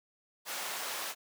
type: high-pass noise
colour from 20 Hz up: pink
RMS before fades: -38 dBFS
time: 0.45-1.15 s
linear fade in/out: 50 ms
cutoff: 710 Hz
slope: 12 dB/octave
effects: none